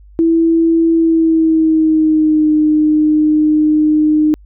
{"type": "tone with pitch glide", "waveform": "sine", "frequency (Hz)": [329.6, 305.8], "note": ["E4", "D#4"], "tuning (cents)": [0, -30], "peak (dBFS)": -8, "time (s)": [0.19, 4.34], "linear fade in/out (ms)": 0, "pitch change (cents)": -130, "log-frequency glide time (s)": [0.93, 2.52], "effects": ["added 50 Hz sine -38 dBFS peak until 4.45 s"]}